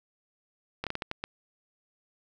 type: slowing click train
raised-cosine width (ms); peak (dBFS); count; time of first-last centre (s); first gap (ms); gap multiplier
0.3; -16; 7; 0.84-1.24; 27; 1.36
effects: none